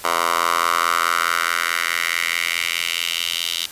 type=tone with high-pass filter sweep; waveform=10% pulse; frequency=84.7 Hz; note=E2; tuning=48 cents sharp; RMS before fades=-21 dBFS; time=0.04-3.66 s; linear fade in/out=5 ms; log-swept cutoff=880 to 3400 Hz; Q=2.9; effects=white hiss -38 dBFS RMS until 3.71 s + resampled to 32000 Hz